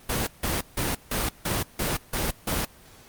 pink noise bursts, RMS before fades -26 dBFS, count 8, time 0.09-2.65 s, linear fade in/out 5 ms, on 180 ms, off 160 ms, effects pink hiss -51 dBFS RMS until 3.08 s + Opus 24 kbps

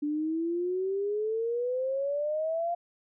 sine exponential sweep, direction up, 291.2 to 698.5 Hz, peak -27 dBFS, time 0.02-2.75 s, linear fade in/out 10 ms, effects none

